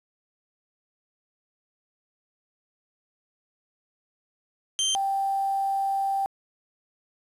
25% pulse / sine tone pair in turn, 3136 / 784 Hz, G7 / G5, 0 / 0 cents, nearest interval 2 octaves, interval 2400 cents, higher first, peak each -19 / -23 dBFS, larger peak first, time 4.79-4.95 / 4.95-6.26 s, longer second, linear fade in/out 0 ms, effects resampled to 32000 Hz + 8-bit

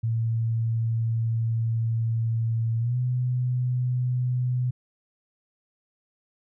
sine tone with pitch glide, 114 to 125.04 Hz, A#2 to B2, -38 to +22 cents, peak -22 dBFS, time 0.03-4.71 s, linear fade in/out 10 ms, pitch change +160 cents, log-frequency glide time 2.78-2.97 s, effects none

